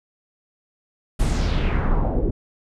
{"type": "noise with low-pass filter sweep", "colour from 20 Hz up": "brown", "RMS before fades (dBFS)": -20, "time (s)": [1.19, 2.31], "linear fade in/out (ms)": 10, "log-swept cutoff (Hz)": [11000, 370], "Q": 2.1, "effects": []}